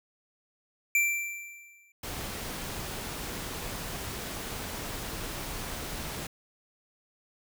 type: tone with exponential decay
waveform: square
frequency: 2349 Hz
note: D7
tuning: in tune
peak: -21 dBFS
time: 0.95-1.92 s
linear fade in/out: 2 ms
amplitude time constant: 210 ms
type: noise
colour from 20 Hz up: pink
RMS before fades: -37 dBFS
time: 2.03-6.27 s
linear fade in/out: 5 ms
effects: none